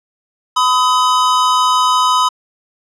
square tone pair together, 1007 / 1261.1 Hz, B5 / D#6, +33 / +23 cents, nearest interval major third, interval 390 cents, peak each -13 / -15 dBFS, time 0.56-2.29 s, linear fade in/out 10 ms, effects low-pass 7000 Hz 12 dB/octave

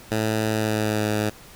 10% pulse tone with pitch glide, 109.3 to 106.43 Hz, A2 to G#2, -11 to +43 cents, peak -13 dBFS, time 0.11-1.3 s, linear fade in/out 10 ms, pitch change -46 cents, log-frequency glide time 0.5-1.06 s, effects pink hiss -46 dBFS RMS until 1.55 s

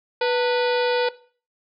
harmonic tone with a mistuned harmonic, 491.3 Hz, B4, 9 cents flat, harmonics 1 / 2 / 3 / 4 / 5 / 6 / 7 / 8 / 9 / 10, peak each -20 / -25 / -29 / -35 / -31 / -38 / -35 / -37 / -37 / -40 dBFS, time 0.21-1.09 s, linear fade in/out 5 ms, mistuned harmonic 2, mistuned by -140 cents, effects noise-tail reverb RT60 0.4 s tail -17 dB re dry

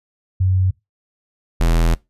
sine / square tone pair in turn, 93.4 / 41.6 Hz, F#2 / E1, +17 / +17 cents, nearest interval octave + major second, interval 1400 cents, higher first, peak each -13 dBFS, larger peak neither, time 0.4-0.71 / 1.6-1.95 s, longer second, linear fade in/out 10 ms, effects noise-tail reverb RT60 0.2 s tail -22 dB re dry + resampled to 32000 Hz

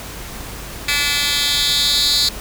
10% pulse tone with high-pass filter sweep, 288.6 Hz, D4, 30 cents flat, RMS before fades -17 dBFS, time 0.88-2.29 s, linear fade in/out 5 ms, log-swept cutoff 2600 to 4200 Hz, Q 4.2, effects added 50 Hz sine -35 dBFS peak until 2.4 s + pink hiss -32 dBFS RMS until 2.4 s

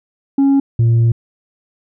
sine tone pair in turn, 275.6 / 115.88 Hz, C#4 / A#2, -10 / -10 cents, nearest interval octave + minor third, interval 1500 cents, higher first, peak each -6 dBFS, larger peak neither, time 0.38-0.6 / 0.79-1.12 s, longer second, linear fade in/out 5 ms, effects tanh soft clip ceiling -8 dBFS

